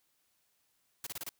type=noise bursts; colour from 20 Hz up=white; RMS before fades=-40 dBFS; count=5; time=1.04-1.291 s; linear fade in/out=2 ms; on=27 ms; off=29 ms; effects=white hiss -75 dBFS RMS until 1.39 s